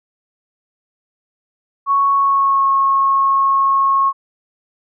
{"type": "tone with pitch glide", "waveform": "sine", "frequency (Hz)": [1108.7, 1091.5], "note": ["C#6", "C#6"], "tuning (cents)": [0, -27], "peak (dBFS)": -11, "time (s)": [1.86, 4.13], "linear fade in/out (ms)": 50, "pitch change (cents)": -27, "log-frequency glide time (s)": [2.13, 2.69], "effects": []}